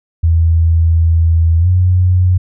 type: tone with pitch glide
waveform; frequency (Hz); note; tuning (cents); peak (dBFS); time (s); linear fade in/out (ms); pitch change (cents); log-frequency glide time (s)
sine; 82.41 to 90.91; E2 to F#2; 0 to -30; -7; 0.23-2.38; 10; +170; 1.59-1.68
effects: none